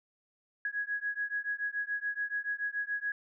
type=beating tone pair; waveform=sine; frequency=1661.2 / 1668.2 Hz; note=G#6 / G#6; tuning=0 / +7 cents; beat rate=7 Hz; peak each=-35 / -35 dBFS; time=0.65-3.12 s; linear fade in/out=2 ms; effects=none